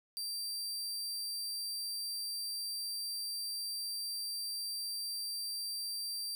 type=tone; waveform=sawtooth; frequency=4699 Hz; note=D8; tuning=in tune; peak=-34 dBFS; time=0.17-6.35 s; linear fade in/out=0 ms; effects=none